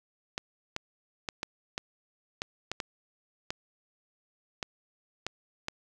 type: clicks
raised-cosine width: 0.2 ms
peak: -15 dBFS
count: 12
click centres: 0.379 / 0.764 / 1.288 / 1.431 / 1.779 / 2.419 / 2.716 / 2.802 / 3.505 / 4.628 / 5.266 / 5.684 s
effects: none